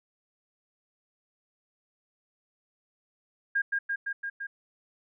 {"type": "tone with echo", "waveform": "sine", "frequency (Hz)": 1618, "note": "G#6", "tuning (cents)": -46, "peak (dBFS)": -23, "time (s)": [3.55, 3.62], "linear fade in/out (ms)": 10, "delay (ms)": 170, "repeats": 5, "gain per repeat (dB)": -2, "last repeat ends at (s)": 4.47, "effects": []}